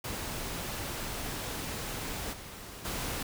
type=noise with level steps; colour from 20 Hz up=pink; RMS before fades=-37 / -45 / -35 dBFS; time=0.04-3.23 s; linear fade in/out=5 ms; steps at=2.32 / 2.84 s; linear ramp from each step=20 ms; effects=none